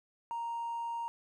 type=tone with hard clipping; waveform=triangle; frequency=932.3 Hz; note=A#5; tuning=in tune; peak=-34 dBFS; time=0.31-1.08 s; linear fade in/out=0 ms; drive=2 dB; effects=none